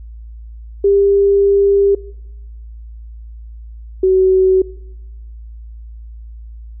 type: tone pair in turn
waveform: sine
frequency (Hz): 398.8 / 376.4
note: G4 / F#4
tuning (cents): +30 / +30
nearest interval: minor second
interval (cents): 100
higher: first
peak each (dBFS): -8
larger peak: neither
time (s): 0.84-1.95 / 4.03-4.62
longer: first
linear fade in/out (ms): 5
effects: noise-tail reverb RT60 0.9 s tail -21 dB re dry + added 56 Hz sine -30 dBFS peak until 6.8 s